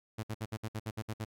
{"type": "tone bursts", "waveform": "sawtooth", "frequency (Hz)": 110, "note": "A2", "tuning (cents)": 0, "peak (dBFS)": -31, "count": 10, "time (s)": [0.18, 1.249], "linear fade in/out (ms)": 10, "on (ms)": 52, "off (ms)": 61, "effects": ["AAC 64 kbps"]}